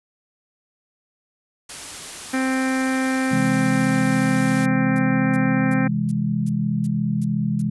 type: noise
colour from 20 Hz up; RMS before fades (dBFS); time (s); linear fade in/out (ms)
white; -34; 1.69-4.66; 5
type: harmonic tone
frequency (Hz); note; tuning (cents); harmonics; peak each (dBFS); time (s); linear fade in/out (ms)
261.9; C4; +2; 1 / 2 / 3 / 4 / 5 / 6 / 7 / 8 / 9; -20 / -30 / -31 / -37 / -34 / -31 / -31 / -38 / -34; 2.33-5.88; 10
type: noise bursts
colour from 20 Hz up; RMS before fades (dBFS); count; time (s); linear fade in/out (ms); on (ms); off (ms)
violet; -37; 13; 3.08-7.618; 0; 26; 350
type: chord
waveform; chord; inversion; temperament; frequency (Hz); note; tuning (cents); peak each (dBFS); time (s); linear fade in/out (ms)
sine; C augmented; none; equal; 130.81 / 164.81 / 207.7; C3 / E3 / G#3; 0 / 0 / 0; -25 / -24 / -22; 3.31-7.7; 10
effects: resampled to 24000 Hz